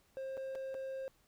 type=tone with dropouts; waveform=triangle; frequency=532 Hz; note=C5; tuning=29 cents sharp; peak=-37 dBFS; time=0.17-1.08 s; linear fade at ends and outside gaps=0 ms; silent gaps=0.37-0.376 / 0.551-0.555 / 0.743-0.749 s; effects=pink hiss -71 dBFS RMS until 1.27 s